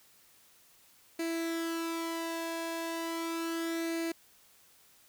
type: tone with flanger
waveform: sawtooth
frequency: 331 Hz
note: E4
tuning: 7 cents sharp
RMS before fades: -35 dBFS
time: 1.19-4.12 s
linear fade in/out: 5 ms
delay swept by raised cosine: 0.45 to 1.18 ms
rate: 0.35 Hz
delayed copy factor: +0.55
effects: white hiss -62 dBFS RMS until 5.08 s

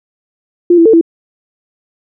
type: tone with pitch steps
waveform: sine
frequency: 348.9 / 333.1 / 447.1 / 332.6 Hz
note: F4 / E4 / A4 / E4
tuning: -2 / +18 / +28 / +16 cents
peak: -3 dBFS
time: 0.7-1.012 s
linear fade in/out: 5 ms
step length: 78 ms
effects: none

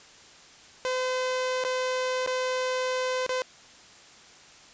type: tone with dropouts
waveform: sawtooth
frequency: 511 Hz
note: C5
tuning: 41 cents flat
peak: -22 dBFS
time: 0.85-3.42 s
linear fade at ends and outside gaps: 0 ms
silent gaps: 1.639-1.649 / 2.263-2.274 / 3.264-3.293 s
effects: white hiss -51 dBFS RMS until 4.73 s + resampled to 16000 Hz

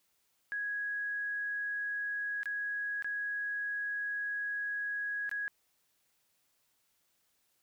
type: tone with dropouts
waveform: sine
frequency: 1661.2 Hz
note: G#6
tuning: in tune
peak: -33 dBFS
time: 0.52-5.48 s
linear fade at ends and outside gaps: 0 ms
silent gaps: 2.432-2.457 / 3.024-3.045 / 5.293-5.314 s
effects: white hiss -75 dBFS RMS until 7.62 s

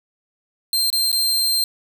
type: tone with dropouts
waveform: sawtooth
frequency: 4161 Hz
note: C8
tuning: 10 cents flat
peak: -14 dBFS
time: 0.73-1.64 s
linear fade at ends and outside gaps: 1 ms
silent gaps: 0.902-0.928 / 1.117-1.127 s
effects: 7-bit

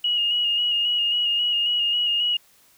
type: tone with vibrato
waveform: sine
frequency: 2877 Hz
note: F#7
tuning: 49 cents flat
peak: -19 dBFS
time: 0.04-2.37 s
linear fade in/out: 5 ms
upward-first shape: square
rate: 3.7 Hz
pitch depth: 22 cents each way
effects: white hiss -57 dBFS RMS until 2.77 s

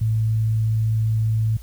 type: tone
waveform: sine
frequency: 110.6 Hz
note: A2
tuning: 9 cents sharp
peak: -17 dBFS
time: 0.01-1.57 s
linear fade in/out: 5 ms
effects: added 56 Hz sine -36 dBFS peak until 1.62 s + white hiss -52 dBFS RMS until 1.62 s

